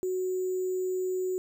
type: tone with sample-and-hold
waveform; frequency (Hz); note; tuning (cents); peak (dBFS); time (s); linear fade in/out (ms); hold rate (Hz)
sine; 370; F#4; 0; -27; 0.03-1.38; 0; 7350
effects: none